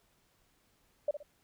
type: tone with echo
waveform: sine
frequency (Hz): 587.3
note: D5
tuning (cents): 0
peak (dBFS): -26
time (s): 1.08-1.11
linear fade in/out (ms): 5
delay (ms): 60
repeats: 2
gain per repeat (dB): -10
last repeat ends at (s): 1.23
effects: pink hiss -71 dBFS RMS until 1.43 s